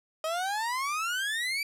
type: exponential sweep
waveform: 30% pulse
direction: up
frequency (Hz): 622.3 to 2349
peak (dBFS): -26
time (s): 0.24-1.63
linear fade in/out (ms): 2
effects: low-pass 12000 Hz 12 dB/octave